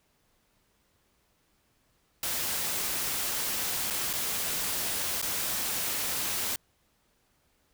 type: noise with dropouts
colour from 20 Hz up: white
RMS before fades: -31 dBFS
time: 2.23-6.56 s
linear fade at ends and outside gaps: 2 ms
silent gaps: 3.902-3.906 / 4.131-4.135 / 5.216-5.225 s
effects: pink hiss -70 dBFS RMS until 7.73 s